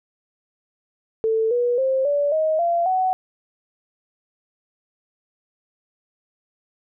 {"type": "tone with pitch steps", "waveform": "sine", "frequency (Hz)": [444.5, 484.7, 528.6, 576.4, 628.6, 685.5, 747.6], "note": ["A4", "B4", "C5", "D5", "D#5", "F5", "F#5"], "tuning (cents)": [18, -32, 18, -33, 18, -32, 18], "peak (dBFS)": -17, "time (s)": [1.24, 3.13], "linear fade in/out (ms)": 0, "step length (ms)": 270, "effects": []}